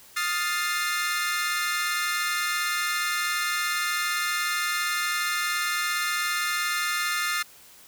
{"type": "chord", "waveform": "sawtooth", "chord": "F dominant seventh", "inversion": "third", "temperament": "equal with one note detuned", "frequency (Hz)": [1244.5, 1396.9, 1760, 2104], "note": ["Eb6", "F6", "A6", "C7"], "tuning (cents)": [0, 0, 0, 9], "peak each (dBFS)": -27, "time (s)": [0.16, 7.43], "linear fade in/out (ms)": 10, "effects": ["white hiss -51 dBFS RMS until 7.87 s"]}